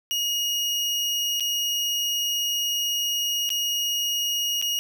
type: tone with dropouts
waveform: 30% pulse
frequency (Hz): 2874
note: F7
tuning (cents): +49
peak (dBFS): -20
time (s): 0.11-4.79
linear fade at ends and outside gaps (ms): 0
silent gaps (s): 1.398-1.406 / 3.492-3.503 / 4.615-4.624
effects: none